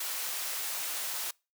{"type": "high-pass noise", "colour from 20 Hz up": "white", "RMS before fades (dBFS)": -35, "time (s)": [0, 1.31], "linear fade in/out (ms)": 5, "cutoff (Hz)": 570, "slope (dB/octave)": 12, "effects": ["noise-tail reverb RT60 0.3 s tail -26 dB re dry"]}